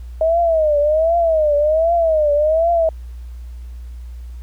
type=tone with vibrato; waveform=sine; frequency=631 Hz; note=D#5; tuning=24 cents sharp; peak=-12 dBFS; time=0.21-2.89 s; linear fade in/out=2 ms; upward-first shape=triangle; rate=1.3 Hz; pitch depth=160 cents each way; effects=added 60 Hz sine -29 dBFS peak until 4.42 s + pink hiss -55 dBFS RMS until 4.42 s